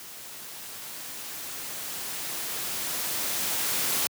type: noise with level ramp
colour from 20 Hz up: white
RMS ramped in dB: -43 to -26 dBFS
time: 0-4.07 s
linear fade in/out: 0 ms
effects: high-pass 100 Hz 12 dB/octave